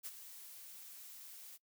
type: noise with ADSR envelope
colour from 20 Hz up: blue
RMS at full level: -43 dBFS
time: 0.03-1.58 s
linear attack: 33 ms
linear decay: 37 ms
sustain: -10 dB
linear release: 30 ms
effects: noise-tail reverb RT60 0.1 s tail -22 dB re dry